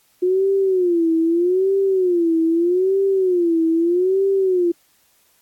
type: tone with vibrato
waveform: sine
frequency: 357 Hz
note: F4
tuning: 38 cents sharp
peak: -14 dBFS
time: 0.22-4.72 s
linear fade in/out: 10 ms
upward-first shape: sine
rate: 0.8 Hz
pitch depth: 160 cents each way
effects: white hiss -59 dBFS RMS until 5.41 s + AAC 64 kbps